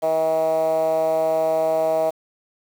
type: tone with band-pass filter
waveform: 10% pulse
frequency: 159.9 Hz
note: D#3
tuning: 48 cents sharp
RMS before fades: -20 dBFS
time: 0.02-2.11 s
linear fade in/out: 20 ms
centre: 640 Hz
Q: 5.3
effects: 7-bit